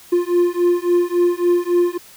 triangle beating tone pair, 349.2 / 352.8 Hz, F4 / F4, 0 / +18 cents, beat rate 3.6 Hz, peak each -15 / -15 dBFS, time 0.12-1.98 s, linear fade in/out 10 ms, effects white hiss -44 dBFS RMS until 2.16 s

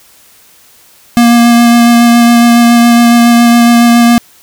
square tone with vibrato, 236.2 Hz, A#3, 23 cents sharp, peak -3 dBFS, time 1.17-4.18 s, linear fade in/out 0 ms, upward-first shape sine, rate 7.2 Hz, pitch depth 12 cents each way, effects white hiss -42 dBFS RMS until 4.42 s

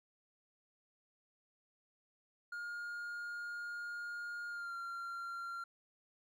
triangle tone with pitch glide, 1420 to 1379.6 Hz, F6 to F6, +28 to -22 cents, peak -39 dBFS, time 2.52-5.64 s, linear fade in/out 5 ms, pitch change -50 cents, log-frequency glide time 4.49-4.75 s, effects none

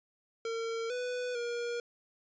square tone with pitch steps, 456 / 495.6 / 475.3 Hz, A#4 / B4 / A#4, -38 / +6 / +34 cents, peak -34 dBFS, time 0.45-1.8 s, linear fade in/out 2 ms, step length 450 ms, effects resampled to 16000 Hz

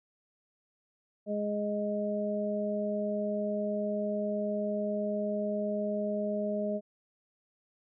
harmonic tone, 207.7 Hz, G#3, in tune, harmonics 1 / 2 / 3, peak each -33 / -37 / -32 dBFS, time 1.26-6.81 s, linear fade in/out 50 ms, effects none

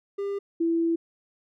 triangle / sine tone pair in turn, 399.7 / 332.6 Hz, G4 / E4, +34 / +16 cents, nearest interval minor third, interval 318 cents, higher first, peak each -25 / -21 dBFS, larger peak second, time 0.18-0.39 / 0.6-0.96 s, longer second, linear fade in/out 10 ms, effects none

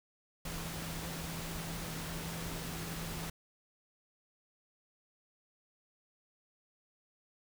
sine tone in noise, 164.81 Hz, E3, in tune, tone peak -43 dBFS, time 0.45-3.3 s, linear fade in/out 5 ms, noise pink, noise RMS -42 dBFS, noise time 0.45-3.3 s, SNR -4 dB, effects none

